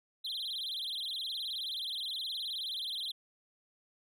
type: tone with vibrato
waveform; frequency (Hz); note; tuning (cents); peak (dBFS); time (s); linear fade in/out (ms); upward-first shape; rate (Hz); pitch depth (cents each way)
triangle; 3598; A7; +38; -34; 0.24-3.12; 10; sine; 19; 240
effects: none